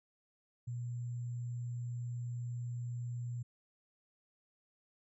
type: tone with sample-and-hold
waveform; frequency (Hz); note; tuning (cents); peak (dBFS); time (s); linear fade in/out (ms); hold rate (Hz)
sine; 121; B2; -35; -37; 0.67-3.43; 10; 7350
effects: resampled to 24000 Hz